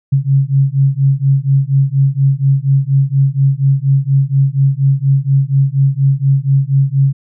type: beating tone pair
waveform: sine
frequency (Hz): 134.9 / 139.1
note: C#3 / C#3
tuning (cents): -47 / +6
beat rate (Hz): 4.2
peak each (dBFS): -12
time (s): 0.12-7.13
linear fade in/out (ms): 10
effects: none